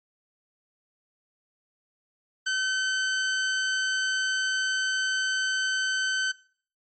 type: tone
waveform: sawtooth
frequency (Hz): 1530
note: G6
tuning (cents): -42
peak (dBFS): -21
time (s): 2.46-6.32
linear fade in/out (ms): 10
effects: noise-tail reverb RT60 0.5 s tail -21 dB re dry + MP3 32 kbps